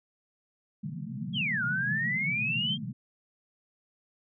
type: band-pass noise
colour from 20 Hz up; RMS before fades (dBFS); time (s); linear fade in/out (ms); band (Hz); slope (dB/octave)
pink; -36; 0.83-2.93; 10; 120 to 230; 96
type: exponential two-way sweep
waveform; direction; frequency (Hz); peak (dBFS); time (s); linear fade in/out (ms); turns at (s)
sine; down then up; 3379 to 1396.9 to 3232; -27; 1.33-2.78; 50; 1.64
effects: none